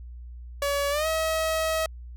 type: tone with pitch glide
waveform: sawtooth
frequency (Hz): 567 to 640.1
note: C#5 to D#5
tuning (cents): +39 to +49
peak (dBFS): -20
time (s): 0.62-1.86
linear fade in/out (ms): 2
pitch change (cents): +210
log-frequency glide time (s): 0.9-1.07
effects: added 60 Hz sine -38 dBFS peak until 2.16 s